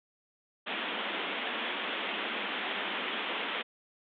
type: band-pass noise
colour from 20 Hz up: white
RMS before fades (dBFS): -35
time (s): 0.66-3.63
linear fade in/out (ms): 20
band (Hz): 190 to 3500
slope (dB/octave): 96
effects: none

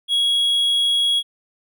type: tone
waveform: triangle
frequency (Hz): 3322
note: G#7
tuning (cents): 0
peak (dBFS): -14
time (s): 0.08-1.23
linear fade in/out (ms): 50
effects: none

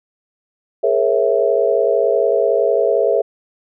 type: chord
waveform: sine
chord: A# half-diminished seventh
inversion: third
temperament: equal with one note detuned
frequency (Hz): 415.3 / 466.2 / 542 / 659.3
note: G#4 / A#4 / C#5 / E5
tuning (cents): 0 / 0 / -39 / 0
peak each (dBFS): -18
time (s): 0.83-3.22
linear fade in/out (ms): 10
effects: none

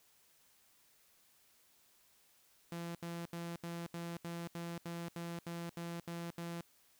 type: tone bursts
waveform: sawtooth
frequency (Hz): 170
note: F3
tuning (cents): -46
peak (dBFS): -37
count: 13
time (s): 2.72-6.61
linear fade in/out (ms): 2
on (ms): 230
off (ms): 75
effects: white hiss -69 dBFS RMS until 6.99 s

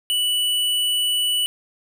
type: tone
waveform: square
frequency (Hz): 2960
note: F#7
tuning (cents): 0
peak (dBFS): -19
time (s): 0.1-1.46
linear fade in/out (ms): 0
effects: none

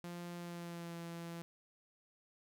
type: tone with pitch glide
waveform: sawtooth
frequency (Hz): 173.8 to 169.05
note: F3 to E3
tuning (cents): -8 to +44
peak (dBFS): -40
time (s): 0.04-1.42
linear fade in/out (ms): 0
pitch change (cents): -48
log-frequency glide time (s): 0.36-0.98
effects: none

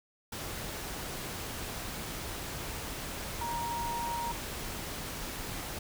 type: tone in noise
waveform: sine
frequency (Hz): 940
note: A#5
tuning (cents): +14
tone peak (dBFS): -33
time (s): 3.41-4.32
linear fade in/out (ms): 5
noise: pink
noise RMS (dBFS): -39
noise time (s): 0.32-5.79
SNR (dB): +3
effects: none

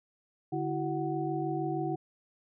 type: tone cluster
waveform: sine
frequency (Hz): 146.5 / 330.5 / 376.9 / 742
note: D3 / E4 / F#4 / F#5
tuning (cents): -4 / +5 / +32 / +5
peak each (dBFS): -36 / -33 / -36 / -36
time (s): 0.52-1.96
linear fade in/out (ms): 10
effects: none

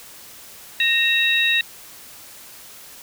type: tone cluster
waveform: sine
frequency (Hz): 1855 / 2693 / 3802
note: A#6 / E7 / A#7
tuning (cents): -9 / +36 / +33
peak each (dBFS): -20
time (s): 0.8-1.61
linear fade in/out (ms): 2
effects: white hiss -42 dBFS RMS until 3.02 s

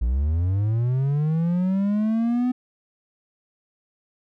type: linear sweep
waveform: triangle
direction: up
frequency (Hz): 55 to 253.3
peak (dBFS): -17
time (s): 0.01-2.52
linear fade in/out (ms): 10
effects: none

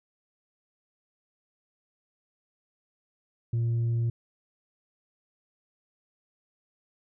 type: tone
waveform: sine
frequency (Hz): 116.54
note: A#2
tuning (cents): 0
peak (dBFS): -21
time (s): 3.53-4.1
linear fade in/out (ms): 5
effects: tanh soft clip ceiling -23 dBFS

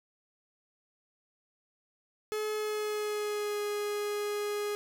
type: tone with pitch glide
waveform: 45% pulse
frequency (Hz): 427.5 to 414.4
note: A4 to G#4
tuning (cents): -50 to -4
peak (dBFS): -31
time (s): 2.32-4.75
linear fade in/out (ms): 0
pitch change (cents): -54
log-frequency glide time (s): 2.54-3.61
effects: none

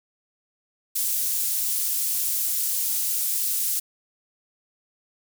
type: high-pass noise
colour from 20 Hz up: pink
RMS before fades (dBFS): -25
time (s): 0.95-3.8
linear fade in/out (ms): 10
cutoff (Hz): 9700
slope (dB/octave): 12
effects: none

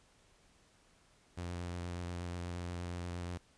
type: tone with vibrato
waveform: sawtooth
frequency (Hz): 87.7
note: F2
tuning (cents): +8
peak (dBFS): -35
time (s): 1.37-3.38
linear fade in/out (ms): 10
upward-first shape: square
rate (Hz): 8.4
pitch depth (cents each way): 15
effects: pink hiss -67 dBFS RMS until 3.57 s + resampled to 22050 Hz

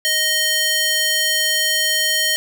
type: tone with high-pass filter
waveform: square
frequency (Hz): 622.3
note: D#5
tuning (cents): 0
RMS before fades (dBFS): -18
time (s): 0.05-2.36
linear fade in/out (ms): 0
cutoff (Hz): 2400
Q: 0.97
effects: none

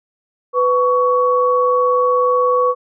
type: tone pair together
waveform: sine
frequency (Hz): 498.5 / 1120.9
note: B4 / C#6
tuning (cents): +16 / +19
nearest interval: octave + major second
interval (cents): 1403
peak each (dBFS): -14 / -15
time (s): 0.53-2.75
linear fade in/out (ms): 50
effects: none

